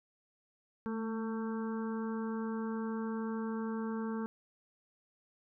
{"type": "harmonic tone with a mistuned harmonic", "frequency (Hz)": 224.2, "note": "A3", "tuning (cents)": 33, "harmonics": [1, 2, 4, 5, 6, 7], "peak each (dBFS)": [-35, -41, -47, -49, -51, -52], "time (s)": [0.86, 4.26], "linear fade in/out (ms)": 0, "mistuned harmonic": 1, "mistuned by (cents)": -26, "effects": []}